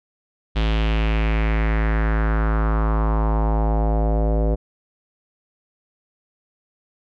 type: tone with low-pass filter sweep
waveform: square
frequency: 54.3 Hz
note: A1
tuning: 22 cents flat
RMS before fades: -19 dBFS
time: 0.55-4.56 s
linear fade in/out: 20 ms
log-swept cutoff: 3400 to 550 Hz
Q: 2.9
effects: none